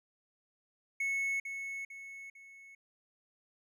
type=tone with echo; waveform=triangle; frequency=2200 Hz; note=C#7; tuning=14 cents flat; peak=-29 dBFS; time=1-1.4 s; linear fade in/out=5 ms; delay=450 ms; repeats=3; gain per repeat=-7 dB; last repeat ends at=2.75 s; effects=none